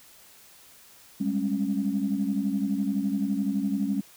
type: tone cluster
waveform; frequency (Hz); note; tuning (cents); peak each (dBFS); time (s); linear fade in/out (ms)
sine; 197.1 / 208.9 / 275.1; G3 / G#3 / C#4; +10 / +10 / -13; -28; 1.2-4.01; 10
effects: tanh soft clip ceiling -15 dBFS + white hiss -53 dBFS RMS until 4.16 s